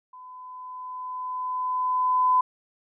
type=tone with level ramp; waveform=sine; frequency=1010 Hz; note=B5; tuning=39 cents sharp; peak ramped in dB=-42 to -16 dBFS; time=0.13-2.41 s; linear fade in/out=5 ms; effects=none